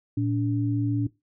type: tone pair together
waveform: sine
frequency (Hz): 114.3 / 288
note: A#2 / D4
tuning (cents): -34 / -34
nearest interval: octave + major third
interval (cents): 1600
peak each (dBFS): -25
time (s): 0.17-1.07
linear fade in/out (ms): 5
effects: noise-tail reverb RT60 0.2 s tail -18 dB re dry